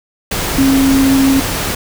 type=tone in noise; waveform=sine; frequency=270.1 Hz; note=C#4; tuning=45 cents flat; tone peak=-8 dBFS; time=0.58-1.4 s; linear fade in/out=5 ms; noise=pink; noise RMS=-18 dBFS; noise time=0.31-1.75 s; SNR=+7 dB; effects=none